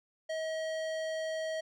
sine tone with hard clipping, 637 Hz, D#5, 41 cents sharp, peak -35 dBFS, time 0.29-1.61 s, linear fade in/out 10 ms, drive 16 dB, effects none

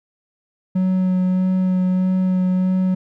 triangle tone with vibrato, 185 Hz, F#3, in tune, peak -13 dBFS, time 0.75-2.95 s, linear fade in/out 10 ms, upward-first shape sine, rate 1.6 Hz, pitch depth 12 cents each way, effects none

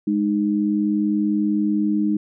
sine tone pair together, 207.7 / 307.9 Hz, G#3 / D#4, 0 / -18 cents, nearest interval perfect fifth, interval 682 cents, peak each -20 dBFS, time 0.07-2.17 s, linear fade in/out 5 ms, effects none

